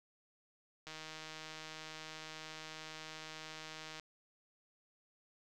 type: click train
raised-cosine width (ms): 0.2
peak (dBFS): -30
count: 492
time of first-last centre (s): 0.87-3.997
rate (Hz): 157
effects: none